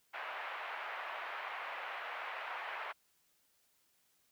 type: band-pass noise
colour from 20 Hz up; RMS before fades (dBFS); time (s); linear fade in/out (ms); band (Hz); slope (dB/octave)
pink; -43; 0.13-2.93; 20; 710 to 2500; 24
effects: white hiss -74 dBFS RMS until 4.31 s